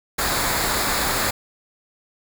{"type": "noise with comb filter", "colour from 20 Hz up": "pink", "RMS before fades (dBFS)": -22, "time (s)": [0.18, 1.31], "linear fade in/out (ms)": 10, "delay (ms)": 0.34, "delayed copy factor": -0.55, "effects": []}